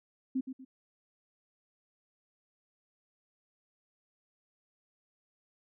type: tone with echo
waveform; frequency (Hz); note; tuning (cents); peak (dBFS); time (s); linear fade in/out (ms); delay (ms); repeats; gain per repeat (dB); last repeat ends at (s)
sine; 261.6; C4; 0; -28; 0.35-0.41; 10; 120; 2; -9; 0.65
effects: none